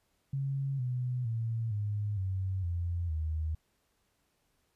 sine tone with pitch steps, 137 / 124.91 / 113.88 / 103.83 / 94.66 / 86.3 / 78.69 Hz, C#3 / B2 / A#2 / G#2 / F#2 / F2 / D#2, -20 / +20 / -40 / 0 / +40 / -20 / +20 cents, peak -30 dBFS, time 0.33-3.55 s, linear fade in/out 5 ms, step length 460 ms, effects pink hiss -75 dBFS RMS until 4.75 s + resampled to 32000 Hz

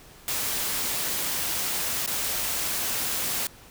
white noise with dropouts, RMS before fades -28 dBFS, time 0.28-3.47 s, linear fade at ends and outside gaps 1 ms, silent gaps 2.062-2.075 s, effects pink hiss -50 dBFS RMS until 3.7 s

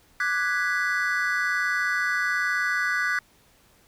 triangle chord, G# half-diminished seventh, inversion second, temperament equal, 1174.7 / 1480 / 1661.2 / 1975.5 Hz, D6 / F#6 / G#6 / B6, 0 / 0 / 0 / 0 cents, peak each -30 / -24 / -27 / -27 dBFS, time 0.2-3.19 s, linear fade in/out 2 ms, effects pink hiss -59 dBFS RMS until 3.87 s

